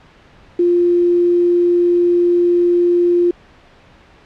sine tone with quantisation, 349.6 Hz, F4, 2 cents sharp, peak -10 dBFS, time 0.59-3.31 s, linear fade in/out 5 ms, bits 6, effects pink hiss -46 dBFS RMS until 4.25 s + low-pass 3000 Hz 12 dB/octave

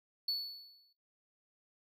triangle tone with exponential decay, 4435 Hz, C#8, in tune, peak -28 dBFS, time 0.28-0.93 s, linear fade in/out 5 ms, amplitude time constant 140 ms, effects noise-tail reverb RT60 0.3 s tail -22 dB re dry + tanh soft clip ceiling -24 dBFS

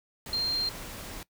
sine tone in noise, 4186 Hz, C8, in tune, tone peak -26 dBFS, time 0.33-0.69 s, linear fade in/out 2 ms, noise pink, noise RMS -41 dBFS, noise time 0.26-1.23 s, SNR +12 dB, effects noise-tail reverb RT60 0.1 s tail -20 dB re dry

